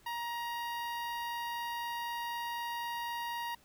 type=tone with notch filter; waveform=sawtooth; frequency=944 Hz; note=A#5; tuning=22 cents sharp; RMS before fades=-38 dBFS; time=0.06-3.55 s; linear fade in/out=5 ms; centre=7500 Hz; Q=0.81; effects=pink hiss -64 dBFS RMS until 3.64 s